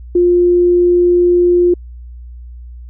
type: tone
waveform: sine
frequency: 352.4 Hz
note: F4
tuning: 16 cents sharp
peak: -7 dBFS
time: 0.15-1.74 s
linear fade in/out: 5 ms
effects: added 60 Hz sine -29 dBFS peak until 2.89 s